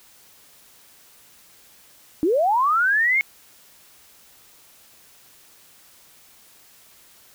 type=linear sweep; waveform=sine; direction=up; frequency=289.1 to 2200 Hz; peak=-16 dBFS; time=2.23-3.21 s; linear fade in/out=0 ms; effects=white hiss -52 dBFS RMS until 7.34 s